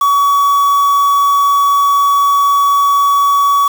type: tone with quantisation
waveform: triangle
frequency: 1131 Hz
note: C#6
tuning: 34 cents sharp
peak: -6 dBFS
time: 0.01-3.68 s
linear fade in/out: 5 ms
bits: 4
effects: none